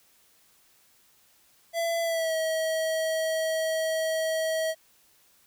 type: tone with pitch glide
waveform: square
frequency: 671 to 640.7 Hz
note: E5 to E5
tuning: +31 to -49 cents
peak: -26 dBFS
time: 1.73-4.75 s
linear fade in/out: 50 ms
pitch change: -80 cents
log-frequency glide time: 2.02-2.35 s
effects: white hiss -62 dBFS RMS until 5.46 s